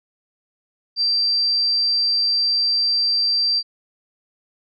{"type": "tone", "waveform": "sine", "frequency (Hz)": 4699, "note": "D8", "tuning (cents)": 0, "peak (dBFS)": -16, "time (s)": [0.96, 3.63], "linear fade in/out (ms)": 50, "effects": []}